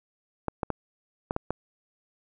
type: clicks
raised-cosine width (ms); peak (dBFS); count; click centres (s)
1; -13; 6; 0.483 / 0.632 / 0.703 / 1.309 / 1.364 / 1.506
effects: none